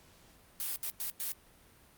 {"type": "noise bursts at uneven times", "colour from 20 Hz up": "blue", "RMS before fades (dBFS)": -36, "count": 4, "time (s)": [[0.6, 0.76], [0.83, 0.9], [1, 1.1], [1.2, 1.32]], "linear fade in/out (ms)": 0, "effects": ["pink hiss -61 dBFS RMS until 1.97 s", "Opus 48 kbps"]}